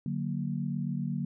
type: chord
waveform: sine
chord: D augmented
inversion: none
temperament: equal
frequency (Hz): 146.83 / 185 / 233.1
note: D3 / F#3 / A#3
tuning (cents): 0 / 0 / 0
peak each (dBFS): -33 / -34 / -35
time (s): 0.06-1.25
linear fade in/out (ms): 2
effects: none